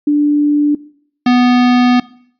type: tone pair in turn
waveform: sine / square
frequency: 293.7 / 247 Hz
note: D4 / B3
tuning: 0 / 0 cents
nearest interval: minor third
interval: 300 cents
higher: first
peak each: -8 / -8 dBFS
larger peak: neither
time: 0.07-0.75 / 1.26-2 s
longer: second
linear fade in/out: 5 ms
effects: noise-tail reverb RT60 0.6 s tail -20 dB re dry + resampled to 11025 Hz